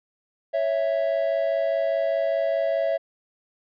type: tone pair together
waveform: triangle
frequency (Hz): 554.4 / 659.3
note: C#5 / E5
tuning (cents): 0 / 0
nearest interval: minor third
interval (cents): 300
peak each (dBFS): -23 / -21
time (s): 0.53-2.98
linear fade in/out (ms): 20
effects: resampled to 11025 Hz